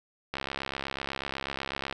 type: click train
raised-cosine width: 0.3 ms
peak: -16 dBFS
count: 109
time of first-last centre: 0.34-1.926 s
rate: 68.1 Hz
effects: none